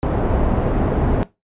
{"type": "low-pass noise", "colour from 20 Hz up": "pink", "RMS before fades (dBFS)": -18, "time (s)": [0.03, 1.23], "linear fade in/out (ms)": 0, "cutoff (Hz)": 740, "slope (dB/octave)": 12, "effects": ["noise-tail reverb RT60 0.2 s tail -18 dB re dry", "resampled to 8000 Hz"]}